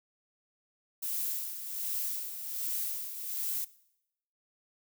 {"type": "noise with tremolo", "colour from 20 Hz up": "violet", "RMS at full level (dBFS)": -33, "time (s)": [1.02, 3.65], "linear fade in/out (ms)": 10, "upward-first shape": "sine", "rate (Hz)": 1.3, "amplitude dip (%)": 60, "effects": ["noise-tail reverb RT60 0.8 s tail -20 dB re dry"]}